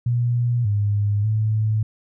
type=tone with pitch steps; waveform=sine; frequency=120.4 / 102.8 / 108.6 Hz; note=B2 / G#2 / A2; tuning=-44 / -17 / -22 cents; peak=-17 dBFS; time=0.06-1.83 s; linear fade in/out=5 ms; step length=590 ms; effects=none